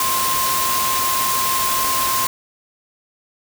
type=tone in noise; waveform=sine; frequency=1054 Hz; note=C6; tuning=12 cents sharp; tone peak=-20 dBFS; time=0-2.27 s; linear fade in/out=2 ms; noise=white; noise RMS=-21 dBFS; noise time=0-2.27 s; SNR=-2 dB; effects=none